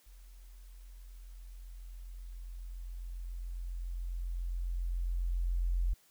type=tone with level ramp; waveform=sine; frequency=43.65 Hz; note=F1; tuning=in tune; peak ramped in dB=-51 to -27 dBFS; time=0.06-5.94 s; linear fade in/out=10 ms; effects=white hiss -66 dBFS RMS until 6.1 s